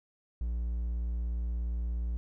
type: tone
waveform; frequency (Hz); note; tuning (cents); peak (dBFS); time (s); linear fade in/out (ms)
triangle; 58.5; A#1; +7; -28; 0.41-2.17; 0
effects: none